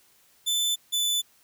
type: tone pair in turn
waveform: sawtooth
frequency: 3520 / 3496 Hz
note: A7 / A7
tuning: 0 / -12 cents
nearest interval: unison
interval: 12 cents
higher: first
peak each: -20 dBFS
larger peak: neither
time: 0.46-0.76 / 0.92-1.22 s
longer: neither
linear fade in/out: 20 ms
effects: white hiss -61 dBFS RMS until 1.43 s